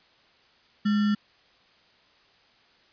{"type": "tone with sample-and-hold", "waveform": "sine", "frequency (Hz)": 208.1, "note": "G#3", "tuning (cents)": 4, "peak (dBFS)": -20, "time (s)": [0.85, 1.15], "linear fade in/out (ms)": 10, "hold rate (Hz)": 1575, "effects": ["white hiss -60 dBFS RMS until 2.92 s", "resampled to 11025 Hz"]}